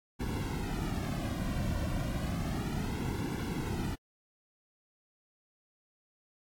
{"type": "noise with flanger", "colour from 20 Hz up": "brown", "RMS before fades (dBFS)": -34, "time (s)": [0.19, 3.96], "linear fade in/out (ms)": 20, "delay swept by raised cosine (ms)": [1.6, 2.39], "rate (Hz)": 0.32, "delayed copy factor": -0.85, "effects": ["AAC 64 kbps"]}